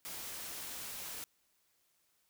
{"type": "noise", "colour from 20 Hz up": "white", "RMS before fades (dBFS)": -44, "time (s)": [0.05, 1.24], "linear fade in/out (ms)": 0, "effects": ["white hiss -75 dBFS RMS until 2.29 s"]}